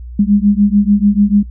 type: beating tone pair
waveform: sine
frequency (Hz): 201.1 / 207.9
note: G3 / G#3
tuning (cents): +44 / +2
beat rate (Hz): 6.8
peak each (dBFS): -11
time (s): 0.19-1.43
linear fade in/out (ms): 5
effects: noise-tail reverb RT60 0.1 s tail -20 dB re dry + added 60 Hz sine -26 dBFS peak until 1.5 s